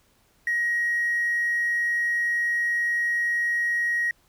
sine tone with hard clipping, 1891 Hz, A#6, 24 cents sharp, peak -22 dBFS, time 0.47-4.11 s, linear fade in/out 2 ms, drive 1 dB, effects pink hiss -63 dBFS RMS until 4.28 s

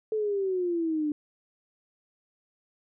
sine exponential sweep, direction down, 440 to 293.7 Hz, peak -25 dBFS, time 0.12-1.12 s, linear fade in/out 2 ms, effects none

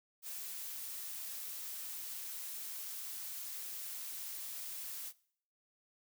blue noise, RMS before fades -44 dBFS, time 0.22-5.13 s, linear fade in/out 50 ms, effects noise-tail reverb RT60 0.6 s tail -21 dB re dry

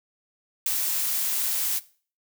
blue noise with ADSR envelope, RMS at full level -22 dBFS, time 0.66-1.8 s, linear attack 4 ms, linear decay 11 ms, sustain -4 dB, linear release 26 ms, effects noise-tail reverb RT60 0.4 s tail -18 dB re dry

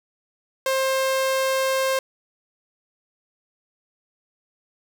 sawtooth tone, 530 Hz, C5, 22 cents sharp, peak -16 dBFS, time 0.66-1.99 s, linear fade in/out 2 ms, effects none

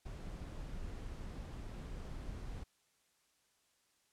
brown noise, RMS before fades -45 dBFS, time 0.05-2.64 s, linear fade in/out 10 ms, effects white hiss -75 dBFS RMS until 4.12 s + low-pass 10000 Hz 12 dB/octave

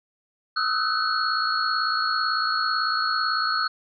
sine tone cluster, 1263 / 1321 / 1501 / 4330 Hz, D#6 / E6 / F#6 / C#8, +26 / +3 / +24 / -41 cents, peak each -27 dBFS, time 0.56-3.68 s, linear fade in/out 10 ms, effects none

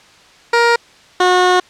15% pulse tone pair in turn, 470.3 / 363.3 Hz, A#4 / F#4, +15 / -32 cents, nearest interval major third, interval 447 cents, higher first, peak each -3 dBFS, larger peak neither, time 0.53-0.76 / 1.2-1.6 s, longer second, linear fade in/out 5 ms, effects white hiss -45 dBFS RMS until 1.69 s + low-pass 5000 Hz 12 dB/octave

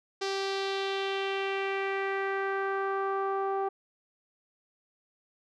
sawtooth tone with low-pass filter sweep, 390.3 Hz, G4, 8 cents flat, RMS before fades -31 dBFS, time 0.21-3.69 s, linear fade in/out 10 ms, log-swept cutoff 5100 to 930 Hz, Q 2.5, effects none

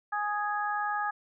harmonic tone, 415.5 Hz, G#4, 1 cent sharp, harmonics 2 / 3 / 4, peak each -31 / -33 / -34 dBFS, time 0.12-1.11 s, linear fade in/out 10 ms, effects none

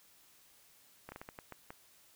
slowing click train, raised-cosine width 0.5 ms, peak -30 dBFS, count 8, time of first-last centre 1.09-1.705 s, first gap 30 ms, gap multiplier 1.35, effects white hiss -64 dBFS RMS until 2.15 s

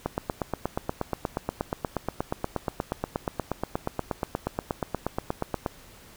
click train, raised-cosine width 1 ms, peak -12 dBFS, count 48, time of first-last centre 0.06-5.662 s, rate 8.39 Hz, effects pink hiss -51 dBFS RMS until 6.16 s

